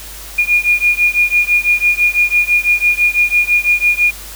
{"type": "beating tone pair", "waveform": "sine", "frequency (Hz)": [2429, 2435], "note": ["D#7", "D#7"], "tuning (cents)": [-42, -38], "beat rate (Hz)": 6, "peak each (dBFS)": -13, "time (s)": [0.38, 4.11], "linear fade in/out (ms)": 10, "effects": ["added 50 Hz sine -34 dBFS peak until 4.35 s", "white hiss -32 dBFS RMS until 4.35 s"]}